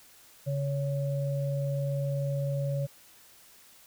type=tone pair together; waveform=sine; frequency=140.1 / 559.6 Hz; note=C#3 / C#5; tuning=+19 / +16 cents; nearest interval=2 octaves; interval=2397 cents; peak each=-28 / -34 dBFS; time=0.46-2.87 s; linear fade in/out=20 ms; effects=white hiss -56 dBFS RMS until 3.86 s